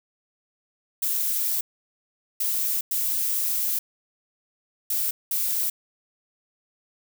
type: noise bursts at uneven times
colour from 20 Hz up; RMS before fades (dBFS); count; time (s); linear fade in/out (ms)
violet; -25; 5; 1.02-1.61 / 2.4-2.81 / 2.91-3.79 / 4.9-5.11 / 5.31-5.7; 5
effects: none